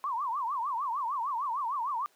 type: tone with vibrato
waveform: sine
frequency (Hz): 1032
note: C6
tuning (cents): -24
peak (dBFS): -29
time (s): 0.04-2.06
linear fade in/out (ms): 0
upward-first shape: triangle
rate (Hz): 6.6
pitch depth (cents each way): 280
effects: pink hiss -65 dBFS RMS until 2.15 s + high-pass 400 Hz 12 dB/octave